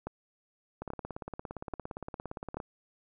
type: two click trains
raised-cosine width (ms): 1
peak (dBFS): -22 / -24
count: 4 / 32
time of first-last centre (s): 0.07-2.57 / 0.82-2.602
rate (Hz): 1.2 / 17.4
effects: none